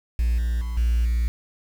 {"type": "tone with level steps", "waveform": "triangle", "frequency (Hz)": 58.4, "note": "A#1", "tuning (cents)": 4, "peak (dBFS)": [-15, -18, -23, -14, -16], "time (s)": [0.19, 1.28], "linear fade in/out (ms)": 0, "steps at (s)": [0.38, 0.61, 0.77, 1.05], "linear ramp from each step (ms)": 5, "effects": ["tanh soft clip ceiling -14 dBFS", "7-bit"]}